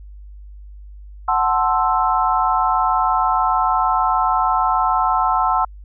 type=chord; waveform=sine; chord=F# half-diminished seventh; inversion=none; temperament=equal; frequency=740 / 880 / 1046.5 / 1318.5 Hz; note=F#5 / A5 / C6 / E6; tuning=0 / 0 / 0 / 0 cents; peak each=-20 dBFS; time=1.28-5.65 s; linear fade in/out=5 ms; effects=added 50 Hz sine -35 dBFS peak until 5.84 s